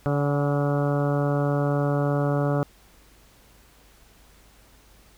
harmonic tone with a mistuned harmonic, 143.3 Hz, D3, 42 cents flat, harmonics 1 / 2 / 3 / 4 / 5 / 6 / 7 / 8 / 9 / 10, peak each -23 / -28 / -30 / -28 / -34 / -40 / -41 / -38 / -37 / -40 dBFS, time 0.06-2.63 s, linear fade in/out 0 ms, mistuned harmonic 5, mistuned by +36 cents, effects added 50 Hz sine -56 dBFS peak until 5.17 s + pink hiss -56 dBFS RMS until 5.17 s

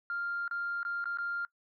sine tone with dropouts, 1396.9 Hz, F6, in tune, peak -31 dBFS, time 0.1-1.45 s, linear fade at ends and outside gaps 1 ms, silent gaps 0.479-0.511 / 0.831-0.85 / 1.042-1.056 / 1.173-1.185 s, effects noise-tail reverb RT60 0.1 s tail -22 dB re dry + tanh soft clip ceiling -27 dBFS

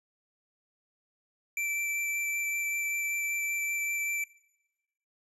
square tone with vibrato, 2335 Hz, D7, 11 cents flat, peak -30 dBFS, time 1.57-4.24 s, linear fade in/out 2 ms, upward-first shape sine, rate 5.2 Hz, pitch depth 8 cents each way, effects noise-tail reverb RT60 1.0 s tail -22 dB re dry + resampled to 32000 Hz

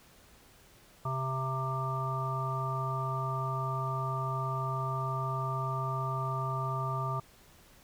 harmonic tone with a mistuned harmonic, 131.5 Hz, C3, 9 cents sharp, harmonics 1 / 3 / 5 / 7 / 9, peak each -33 / -44 / -41 / -40 / -35 dBFS, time 1.05-7.2 s, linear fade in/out 5 ms, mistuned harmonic 5, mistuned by +17 cents, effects pink hiss -59 dBFS RMS until 7.83 s

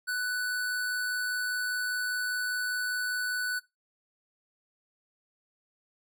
square tone with amplitude modulation, 1490 Hz, F#6, 12 cents sharp, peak -28 dBFS, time 0.07-3.6 s, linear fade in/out 20 ms, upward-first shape sine, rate 105 Hz, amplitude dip 25%, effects noise-tail reverb RT60 0.2 s tail -20 dB re dry

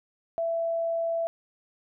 sine tone, 666 Hz, E5, 18 cents sharp, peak -25 dBFS, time 0.38-1.27 s, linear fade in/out 0 ms, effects none

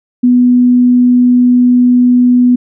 sine tone, 246.9 Hz, B3, in tune, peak -4 dBFS, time 0.23-2.56 s, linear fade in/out 10 ms, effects none

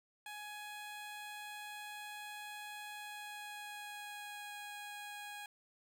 15% pulse tone with pitch glide, 836 to 825.4 Hz, G#5 to G#5, +11 to -11 cents, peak -39 dBFS, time 0.26-5.46 s, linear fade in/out 2 ms, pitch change -22 cents, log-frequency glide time 2.91-4.55 s, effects none

